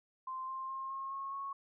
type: tone with pitch steps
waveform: sine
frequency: 1043 / 1054.5 / 1066.1 / 1077.9 / 1089.8 / 1101.8 Hz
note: C6 / C6 / C6 / C#6 / C#6 / C#6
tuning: -6 / +13 / +32 / -49 / -30 / -11 cents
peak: -38 dBFS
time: 0.27-1.53 s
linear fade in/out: 5 ms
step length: 210 ms
effects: none